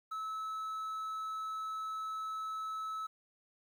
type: tone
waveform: triangle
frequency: 1300 Hz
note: E6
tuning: 24 cents flat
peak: -35 dBFS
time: 0.11-3.07 s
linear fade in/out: 10 ms
effects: 11-bit